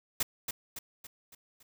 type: noise with echo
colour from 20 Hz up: white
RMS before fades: -29 dBFS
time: 0.2-0.23 s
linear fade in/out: 5 ms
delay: 280 ms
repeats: 5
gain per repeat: -6 dB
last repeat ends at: 1.63 s
effects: none

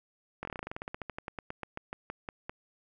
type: slowing click train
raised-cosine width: 0.5 ms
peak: -22 dBFS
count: 26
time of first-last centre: 0.43-2.495 s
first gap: 21 ms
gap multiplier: 1.1
effects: none

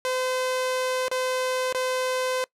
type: tone with dropouts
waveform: sawtooth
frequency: 512 Hz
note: C5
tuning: 38 cents flat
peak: -20 dBFS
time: 0.05-2.44 s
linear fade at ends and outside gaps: 0 ms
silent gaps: 1.082-1.114 / 1.725-1.747 s
effects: noise-tail reverb RT60 0.1 s tail -23 dB re dry + low-pass 11000 Hz 12 dB/octave

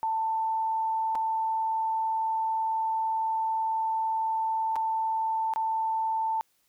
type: tone with dropouts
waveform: sine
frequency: 889 Hz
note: A5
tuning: 18 cents sharp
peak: -25 dBFS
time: 0.03-6.41 s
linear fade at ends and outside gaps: 0 ms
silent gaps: 1.151-1.155 / 4.757-4.763 / 5.537-5.56 s
effects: white hiss -70 dBFS RMS until 6.68 s

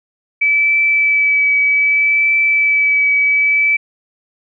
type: tone with vibrato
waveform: sine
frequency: 2300 Hz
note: D7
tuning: 37 cents flat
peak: -10 dBFS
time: 0.41-3.77 s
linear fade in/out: 10 ms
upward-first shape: triangle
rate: 0.64 Hz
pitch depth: 17 cents each way
effects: none

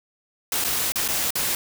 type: noise with dropouts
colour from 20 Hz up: white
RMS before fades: -24 dBFS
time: 0.52-1.55 s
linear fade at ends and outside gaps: 2 ms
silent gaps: 0.641-0.646 / 0.921-0.957 / 1.079-1.086 / 1.306-1.354 s
effects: none

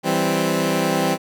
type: chord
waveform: 15% pulse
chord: C major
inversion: first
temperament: equal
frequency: 164.81 / 196 / 261.6 Hz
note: E3 / G3 / C4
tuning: 0 / 0 / 0 cents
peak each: -16 dBFS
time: 0.03-1.18 s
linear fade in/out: 50 ms
effects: none

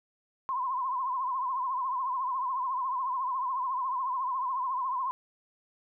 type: tone with vibrato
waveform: sine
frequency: 1030 Hz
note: C6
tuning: 28 cents flat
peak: -28 dBFS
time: 0.49-5.11 s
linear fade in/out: 0 ms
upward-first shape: triangle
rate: 14 Hz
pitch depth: 110 cents each way
effects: none

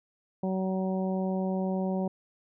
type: harmonic tone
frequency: 188.4 Hz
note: F#3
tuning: 32 cents sharp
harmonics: 1 / 2 / 3 / 4 / 5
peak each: -28 / -35 / -35 / -39 / -44 dBFS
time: 0.43-2.08 s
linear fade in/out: 5 ms
effects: none

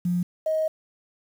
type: tone pair in turn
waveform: sine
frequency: 176.9 / 630.4 Hz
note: F3 / D#5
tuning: +23 / +23 cents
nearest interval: octave + minor seventh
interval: 2200 cents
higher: second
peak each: -21 dBFS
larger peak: neither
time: 0.05-0.23 / 0.46-0.68 s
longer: second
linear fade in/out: 5 ms
effects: 8-bit

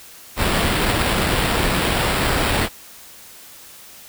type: noise with sample-and-hold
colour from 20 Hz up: pink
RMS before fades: -19 dBFS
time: 0.36-2.69 s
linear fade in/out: 50 ms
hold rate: 6300 Hz
effects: white hiss -42 dBFS RMS until 4.08 s

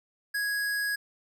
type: tone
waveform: square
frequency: 1661.2 Hz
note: G#6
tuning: in tune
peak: -28 dBFS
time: 0.34-0.96 s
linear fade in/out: 10 ms
effects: none

